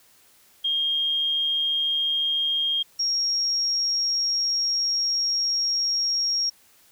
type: tone pair in turn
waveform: sine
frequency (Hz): 3227 / 5583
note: G7 / F8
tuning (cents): +50 / -1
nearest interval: major sixth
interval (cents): 949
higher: second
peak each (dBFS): -21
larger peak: neither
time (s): 0.64-2.83 / 2.99-6.5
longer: second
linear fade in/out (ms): 10
effects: white hiss -57 dBFS RMS until 6.91 s